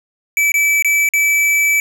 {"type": "tone with dropouts", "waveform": "square", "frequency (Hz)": 2307, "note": "D7", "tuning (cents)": -31, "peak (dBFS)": -12, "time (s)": [0.37, 1.8], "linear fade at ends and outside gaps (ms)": 1, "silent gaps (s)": [[0.519, 0.541], [0.824, 0.846], [1.089, 1.136]], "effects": []}